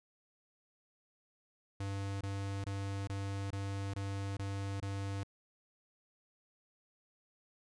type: tone bursts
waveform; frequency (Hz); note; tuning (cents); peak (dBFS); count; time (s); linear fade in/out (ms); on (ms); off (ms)
square; 98.7; G2; +12; -37; 8; 1.8-5.234; 5; 410; 22
effects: resampled to 22050 Hz